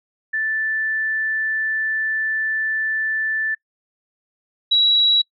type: tone pair in turn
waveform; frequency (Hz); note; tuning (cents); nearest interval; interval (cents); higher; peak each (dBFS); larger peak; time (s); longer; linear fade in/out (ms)
sine; 1760 / 3892; A6 / B7; 0 / -26; octave + major second; 1374; second; -19 / -12; second; 0.33-3.55 / 4.71-5.22; first; 10
effects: noise-tail reverb RT60 0.1 s tail -24 dB re dry